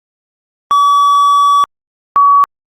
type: tone pair in turn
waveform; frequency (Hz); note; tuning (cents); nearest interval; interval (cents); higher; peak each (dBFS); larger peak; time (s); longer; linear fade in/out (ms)
triangle / sine; 1142 / 1132.8; D6 / C#6; -49 / +37; unison; 14; first; -4; neither; 0.71-1.64 / 2.16-2.44; first; 0
effects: Opus 48 kbps